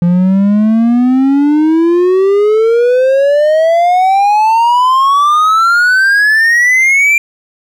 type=exponential sweep; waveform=triangle; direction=up; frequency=171.2 to 2379 Hz; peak=-4 dBFS; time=0.02-7.18 s; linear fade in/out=2 ms; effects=none